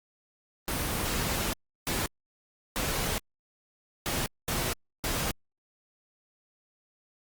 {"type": "noise bursts at uneven times", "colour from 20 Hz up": "pink", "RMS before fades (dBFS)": -30, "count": 6, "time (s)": [[0.68, 1.53], [1.87, 2.06], [2.76, 3.18], [4.06, 4.26], [4.48, 4.73], [5.04, 5.31]], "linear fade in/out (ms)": 0, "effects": ["Opus 24 kbps"]}